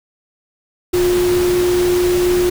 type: tone in noise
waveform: sine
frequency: 357.1 Hz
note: F4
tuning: 39 cents sharp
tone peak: -12 dBFS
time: 0.93-2.5 s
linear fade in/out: 10 ms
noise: pink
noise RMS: -24 dBFS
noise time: 0.93-2.5 s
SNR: +9 dB
effects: none